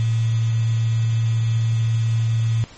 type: tone with quantisation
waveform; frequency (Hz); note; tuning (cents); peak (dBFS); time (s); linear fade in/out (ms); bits
sine; 113.5; A#2; -46; -16; 0-2.64; 0; 6
effects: pink hiss -44 dBFS RMS until 2.77 s + MP3 32 kbps